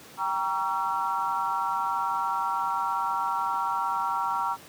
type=chord; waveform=sine; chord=G diminished seventh; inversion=none; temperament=just; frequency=784 / 940.8 / 1128.9 / 1354.7 Hz; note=G5 / Bb5 / Db6 / Fb6; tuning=0 / +16 / +31 / +47 cents; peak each=-33 / -28 / -32 / -31 dBFS; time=0.17-4.57 s; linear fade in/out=50 ms; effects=pink hiss -48 dBFS RMS until 4.68 s + high-pass 150 Hz 12 dB/octave